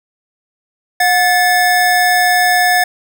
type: tone pair together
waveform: square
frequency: 723.2 / 1740 Hz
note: F#5 / A6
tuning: -40 / -20 cents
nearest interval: octave + minor third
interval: 1520 cents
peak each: -13 dBFS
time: 1-2.84 s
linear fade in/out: 5 ms
effects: none